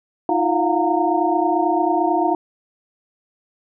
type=tone cluster; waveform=sine; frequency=317 / 350.5 / 694 / 723 / 920 Hz; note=D#4 / F4 / F5 / F#5 / A#5; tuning=+32 / +6 / -11 / -40 / -23 cents; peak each=-22 dBFS; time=0.29-2.35 s; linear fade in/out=2 ms; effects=none